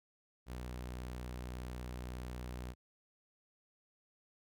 sawtooth tone, 61.74 Hz, B1, in tune, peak -38 dBFS, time 0.46-2.75 s, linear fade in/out 50 ms, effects none

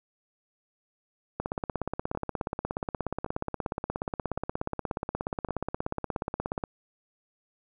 two click trains, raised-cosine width 1 ms, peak -16 / -23 dBFS, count 89 / 4, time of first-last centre 1.4-6.638 / 2.15-5.487 s, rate 16.8 / 0.899 Hz, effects none

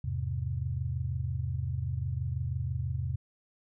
sine chord, E augmented, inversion none, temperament just, 82.41 / 103.01 / 128.76 Hz, E2 / G#2 / B#2, 0 / -14 / -27 cents, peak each -34 / -36 / -33 dBFS, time 0.04-3.16 s, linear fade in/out 5 ms, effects none

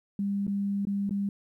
sine tone with dropouts, 200 Hz, G3, 35 cents sharp, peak -26 dBFS, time 0.19-1.29 s, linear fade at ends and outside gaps 2 ms, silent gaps 0.468-0.478 / 0.852-0.87 / 1.094-1.108 s, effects 11-bit

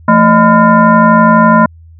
sine tone with frequency modulation, 617 Hz, D#5, 15 cents flat, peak -3 dBFS, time 0.08-1.66 s, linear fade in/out 5 ms, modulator 394 Hz, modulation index 1.8, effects added 82 Hz sine -34 dBFS peak until 1.99 s

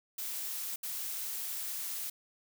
blue noise bursts at uneven times, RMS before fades -38 dBFS, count 2, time 0.18-0.76 / 0.83-2.1 s, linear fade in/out 5 ms, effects none

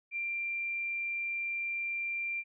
sine tone, 2371 Hz, D7, 16 cents sharp, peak -32 dBFS, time 0.11-2.44 s, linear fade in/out 50 ms, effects none

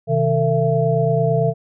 sine tone cluster, 130.2 / 159.1 / 451.3 / 671 Hz, C3 / D#3 / A4 / E5, -8 / +39 / +44 / +31 cents, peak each -20 dBFS, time 0.07-1.54 s, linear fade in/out 50 ms, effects none

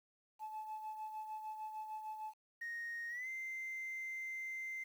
sine tone with tremolo, 865 Hz, A5, 30 cents flat, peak -39 dBFS, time 0.39-2.34 s, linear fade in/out 50 ms, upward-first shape sine, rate 6.6 Hz, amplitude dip 55%
sine tone with pitch glide, 1864.7 to 2081 Hz, A#6 to C7, 0 to -10 cents, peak -39 dBFS, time 2.61-4.84 s, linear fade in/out 10 ms, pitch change +190 cents, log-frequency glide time 3.09-3.28 s
effects tanh soft clip ceiling -39 dBFS + 11-bit

